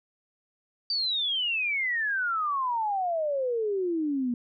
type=exponential sweep; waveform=sine; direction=down; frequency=4676 to 236.1 Hz; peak=-25 dBFS; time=0.9-4.34 s; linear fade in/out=2 ms; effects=none